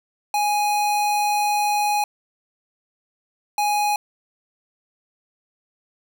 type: tone pair in turn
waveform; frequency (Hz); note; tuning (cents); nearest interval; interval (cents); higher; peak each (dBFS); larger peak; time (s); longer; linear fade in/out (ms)
square; 830.6 / 830.6; G#5 / G#5; 0 / 0; unison; 0; neither; -19; neither; 0.34-2.04 / 3.58-3.96; first; 2
effects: none